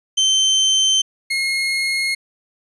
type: tone pair in turn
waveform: 30% pulse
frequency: 3100 / 2154 Hz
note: G7 / C7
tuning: -20 / +50 cents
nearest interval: tritone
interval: 630 cents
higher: first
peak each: -10 / -15 dBFS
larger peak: first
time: 0.17-1.02 / 1.3-2.15 s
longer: neither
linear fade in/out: 10 ms
effects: resampled to 24000 Hz